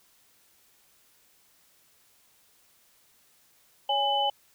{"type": "tone cluster", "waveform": "sine", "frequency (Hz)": [561, 824, 3007], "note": ["C#5", "G#5", "F#7"], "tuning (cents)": [21, -14, 27], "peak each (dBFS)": [-32, -25, -28], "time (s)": [3.89, 4.3], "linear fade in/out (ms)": 5, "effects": ["white hiss -63 dBFS RMS until 4.54 s"]}